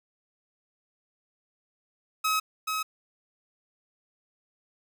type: tone with echo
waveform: sawtooth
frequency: 1277 Hz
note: D#6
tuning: 45 cents sharp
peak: -20 dBFS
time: 2.24-2.4 s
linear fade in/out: 10 ms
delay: 430 ms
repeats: 1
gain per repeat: -4 dB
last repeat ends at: 2.83 s
effects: none

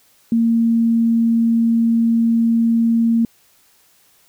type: tone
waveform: sine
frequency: 229.9 Hz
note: A#3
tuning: 24 cents flat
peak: -12 dBFS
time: 0.32-3.25 s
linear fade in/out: 2 ms
effects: white hiss -55 dBFS RMS until 4.28 s

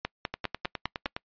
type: two click trains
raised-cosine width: 0.3 ms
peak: -13 / -16 dBFS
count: 6 / 9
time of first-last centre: 0.05-1.058 / 0.34-1.165 s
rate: 4.96 / 9.7 Hz
effects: noise-tail reverb RT60 0.1 s tail -26 dB re dry + resampled to 11025 Hz

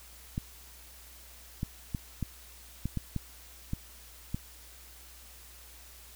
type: clicks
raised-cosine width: 5 ms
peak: -19 dBFS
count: 9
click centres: 0.379 / 1.631 / 1.948 / 2.227 / 2.856 / 2.973 / 3.163 / 3.734 / 4.345 s
effects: added 60 Hz sine -54 dBFS peak until 6.15 s + white hiss -53 dBFS RMS until 6.15 s

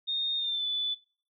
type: tone with pitch glide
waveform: sine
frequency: 3679 to 3483 Hz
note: A#7 to A7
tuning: -24 to -18 cents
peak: -28 dBFS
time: 0.07-0.95 s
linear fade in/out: 20 ms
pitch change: -94 cents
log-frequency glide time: 0.37-0.66 s
effects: noise-tail reverb RT60 0.4 s tail -18 dB re dry

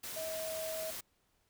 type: tone in noise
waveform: sine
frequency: 639 Hz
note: D#5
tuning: 46 cents sharp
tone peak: -38 dBFS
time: 0.16-0.91 s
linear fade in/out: 10 ms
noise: white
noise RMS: -43 dBFS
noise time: 0.03-1.01 s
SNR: +2 dB
effects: pink hiss -75 dBFS RMS until 1.49 s

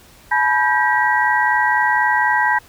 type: tone cluster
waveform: sine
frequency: 855 / 979 / 1585 / 1917 Hz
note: A5 / B5 / G6 / A#6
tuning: -50 / -15 / +19 / +48 cents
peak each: -19 dBFS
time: 0.31-2.59 s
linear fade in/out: 10 ms
effects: pink hiss -47 dBFS RMS until 2.68 s

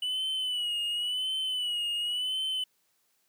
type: tone with vibrato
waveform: triangle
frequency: 2960 Hz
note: F#7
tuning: in tune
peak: -27 dBFS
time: 0.02-2.64 s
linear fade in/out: 5 ms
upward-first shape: sine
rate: 0.93 Hz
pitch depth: 66 cents each way
effects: white hiss -72 dBFS RMS until 3.28 s + high-pass 100 Hz 12 dB/octave

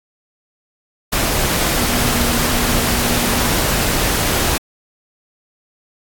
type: tone in noise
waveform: sine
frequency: 240 Hz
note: B3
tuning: 49 cents flat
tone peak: -23 dBFS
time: 1.77-3.48 s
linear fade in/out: 10 ms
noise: pink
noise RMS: -17 dBFS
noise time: 1.12-4.58 s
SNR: -9 dB
effects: AAC 64 kbps

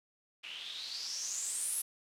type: noise with low-pass filter sweep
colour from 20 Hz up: blue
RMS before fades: -39 dBFS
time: 0.43-1.82 s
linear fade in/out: 10 ms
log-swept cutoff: 2700 to 11000 Hz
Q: 6.7
effects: none

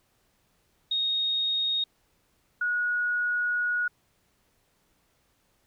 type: tone pair in turn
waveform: sine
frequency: 3729 / 1454.4 Hz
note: A#7 / F#6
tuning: 0 / -30 cents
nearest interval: octave + major third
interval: 1630 cents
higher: first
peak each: -24 dBFS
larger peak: neither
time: 0.91-1.84 / 2.61-3.88 s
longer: second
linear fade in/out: 5 ms
effects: pink hiss -69 dBFS RMS until 5.66 s

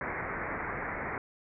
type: low-pass noise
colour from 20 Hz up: white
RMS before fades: -36 dBFS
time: 0.01-1.18 s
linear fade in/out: 2 ms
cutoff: 2200 Hz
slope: 96 dB/octave
effects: none

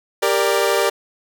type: chord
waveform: sawtooth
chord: G minor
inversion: none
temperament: equal with one note detuned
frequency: 395.9 / 466.2 / 587.3 Hz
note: G4 / Bb4 / D5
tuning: +17 / 0 / 0 cents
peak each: -16 dBFS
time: 0.22-0.9 s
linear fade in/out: 10 ms
effects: none

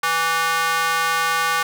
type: tone with high-pass filter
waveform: square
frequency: 164.81 Hz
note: E3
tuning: in tune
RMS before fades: -20 dBFS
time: 0.03-1.63 s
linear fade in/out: 5 ms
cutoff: 1200 Hz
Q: 2.3
effects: none

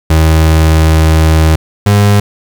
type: tone pair in turn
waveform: 35% pulse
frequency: 79.4 / 102.19 Hz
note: D#2 / G#2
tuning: +36 / -27 cents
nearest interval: major third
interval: 437 cents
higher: second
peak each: -3 dBFS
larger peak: neither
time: 0.1-1.56 / 1.86-2.2 s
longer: first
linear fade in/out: 5 ms
effects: 7-bit

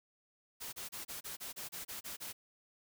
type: noise bursts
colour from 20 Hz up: white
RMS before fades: -44 dBFS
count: 11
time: 0.6-2.33 s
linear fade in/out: 20 ms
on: 130 ms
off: 30 ms
effects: none

